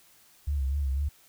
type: tone with vibrato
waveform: sine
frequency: 69.3 Hz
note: C#2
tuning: in tune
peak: -25 dBFS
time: 0.47-1.09 s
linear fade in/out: 10 ms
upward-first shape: sine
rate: 4 Hz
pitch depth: 80 cents each way
effects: white hiss -59 dBFS RMS until 1.28 s